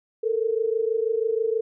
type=tone pair together; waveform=sine; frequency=440 / 466.2 Hz; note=A4 / A#4; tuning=0 / 0 cents; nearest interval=minor second; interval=100 cents; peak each=-23 / -25 dBFS; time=0.23-1.61 s; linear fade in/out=10 ms; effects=none